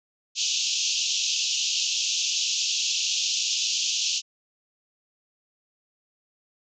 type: band-pass noise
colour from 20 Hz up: white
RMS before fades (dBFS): -26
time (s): 0.35-4.22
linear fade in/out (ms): 50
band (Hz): 2600 to 6900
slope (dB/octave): 96
effects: none